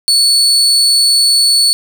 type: tone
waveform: 35% pulse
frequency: 4435 Hz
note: C#8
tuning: in tune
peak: -6 dBFS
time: 0.08-1.73 s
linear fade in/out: 0 ms
effects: none